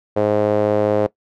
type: tone with band-pass filter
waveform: sawtooth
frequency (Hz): 105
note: G#2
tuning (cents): +19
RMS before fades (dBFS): -17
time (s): 0.16-1.07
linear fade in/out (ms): 10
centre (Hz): 520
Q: 3.1
effects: noise-tail reverb RT60 0.1 s tail -19 dB re dry